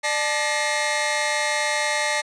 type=tone cluster; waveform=sawtooth; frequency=596 / 871 / 1898 / 2125 Hz; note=D5 / A5 / A#6 / C7; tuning=+25 / -18 / +31 / +26 cents; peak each=-23 dBFS; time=0.03-2.22 s; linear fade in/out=20 ms; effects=resampled to 22050 Hz